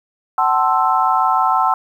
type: chord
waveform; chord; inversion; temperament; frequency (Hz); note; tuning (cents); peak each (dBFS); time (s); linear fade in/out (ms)
sine; F# half-diminished seventh; none; equal with one note detuned; 753.8 / 880 / 1046.5 / 1318.5; F#5 / A5 / C6 / E6; +32 / 0 / 0 / 0; -18; 0.38-1.74; 2
effects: 8-bit